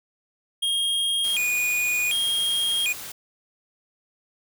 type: tone with vibrato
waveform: square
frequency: 2824 Hz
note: F7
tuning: 19 cents sharp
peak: -22 dBFS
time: 0.62-2.93 s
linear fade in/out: 10 ms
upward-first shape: square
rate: 0.67 Hz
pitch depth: 240 cents each way
type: noise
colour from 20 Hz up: white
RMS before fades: -37 dBFS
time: 1.24-3.12 s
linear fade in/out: 5 ms
effects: none